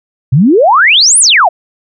sine exponential two-way sweep, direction up then down, 117.9 to 10490 to 618 Hz, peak -3 dBFS, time 0.32-1.49 s, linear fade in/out 10 ms, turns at 1.19 s, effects none

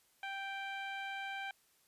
15% pulse tone with low-pass filter, 784 Hz, G5, in tune, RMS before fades -42 dBFS, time 0.23-1.51 s, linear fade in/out 2 ms, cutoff 2800 Hz, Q 0.96, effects white hiss -71 dBFS RMS until 1.87 s + resampled to 32000 Hz

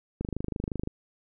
click train, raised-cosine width 3 ms, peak -18 dBFS, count 18, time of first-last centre 0.21-0.874 s, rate 25.6 Hz, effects none

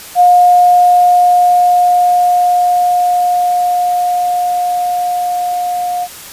sine tone with level ramp, 714 Hz, F5, 38 cents sharp, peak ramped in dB -3 to -14 dBFS, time 0.15-6.08 s, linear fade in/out 50 ms, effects white hiss -31 dBFS RMS until 6.32 s + resampled to 32000 Hz

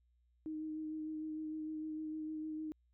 sine tone with vibrato, 311.1 Hz, D#4, in tune, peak -39 dBFS, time 0.46-2.72 s, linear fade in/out 0 ms, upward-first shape sine, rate 6.6 Hz, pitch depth 16 cents each way, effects added 60 Hz sine -70 dBFS peak until 2.93 s

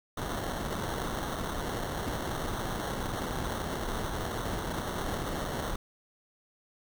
pink noise with sample-and-hold, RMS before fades -34 dBFS, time 0.17-5.76 s, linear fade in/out 5 ms, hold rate 2450 Hz, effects none

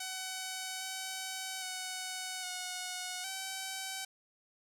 5% pulse tone with pitch steps, 752 / 758 / 744 / 731 / 766 Hz, F#5 / F#5 / F#5 / F#5 / G5, +28 / +42 / +9 / -21 / -40 cents, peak -26 dBFS, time 0-4.05 s, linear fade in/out 5 ms, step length 810 ms, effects none

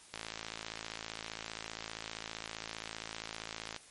click train, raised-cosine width 0.2 ms, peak -22 dBFS, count 201, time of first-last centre 0.14-3.763 s, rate 55.2 Hz, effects white hiss -57 dBFS RMS until 3.9 s + MP3 48 kbps

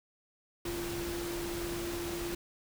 sine tone in noise, 344.3 Hz, F4, 25 cents flat, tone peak -36 dBFS, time 0.65-2.35 s, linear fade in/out 5 ms, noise pink, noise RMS -40 dBFS, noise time 0.65-2.35 s, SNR +1 dB, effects none

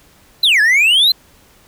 triangle exponential two-way sweep, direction down then up, 4186 to 1659 to 4186 Hz, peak -7 dBFS, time 0.43-1.12 s, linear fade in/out 5 ms, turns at 0.61 s, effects pink hiss -49 dBFS RMS until 1.67 s

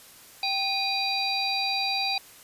harmonic tone with a mistuned harmonic, 784 Hz, G5, in tune, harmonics 1 / 3 / 5 / 6, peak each -30 / -30 / -30 / -30 dBFS, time 0.43-2.18 s, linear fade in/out 2 ms, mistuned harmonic 3, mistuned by +81 cents, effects white hiss -50 dBFS RMS until 2.43 s + resampled to 32000 Hz

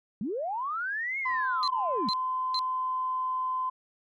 sine linear two-way sweep, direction up then down, 177.1 to 2200 to 177.1 Hz, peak -29 dBFS, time 0.21-2.09 s, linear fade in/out 2 ms, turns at 1.19 s
sine tone, 1027 Hz, C6, 33 cents flat, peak -27 dBFS, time 1.25-3.7 s, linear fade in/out 10 ms
sine tone bursts, 4100 Hz, C8, 36 cents flat, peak -27 dBFS, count 3, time 1.63-2.591 s, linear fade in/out 0 ms, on 47 ms, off 410 ms
effects tanh soft clip ceiling -17 dBFS

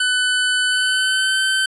25% pulse tone with pitch glide, 1500 to 1539.5 Hz, F#6 to G6, +23 to -32 cents, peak -12 dBFS, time 0-1.66 s, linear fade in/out 5 ms, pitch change +45 cents, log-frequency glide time 0.69-1.4 s, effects resampled to 24000 Hz

